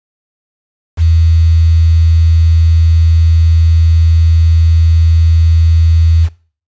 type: tone with quantisation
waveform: sine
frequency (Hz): 82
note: E2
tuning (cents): -9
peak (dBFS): -5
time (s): 0.97-6.29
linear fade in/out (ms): 50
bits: 5
effects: noise-tail reverb RT60 0.4 s tail -20 dB re dry + resampled to 16000 Hz